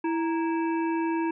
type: harmonic tone with a mistuned harmonic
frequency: 329.6 Hz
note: E4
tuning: in tune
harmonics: 1 / 3 / 5 / 7 / 8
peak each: -25 / -31 / -40 / -45 / -43 dBFS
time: 0.04-1.31 s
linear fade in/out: 5 ms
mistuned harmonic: 3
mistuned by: -100 cents
effects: none